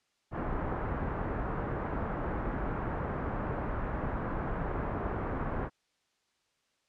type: low-pass noise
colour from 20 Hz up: pink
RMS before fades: -34 dBFS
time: 0.31-5.7 s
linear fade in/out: 50 ms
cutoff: 1500 Hz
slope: 24 dB/octave
effects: white hiss -75 dBFS RMS until 6.88 s + low-pass 6000 Hz 12 dB/octave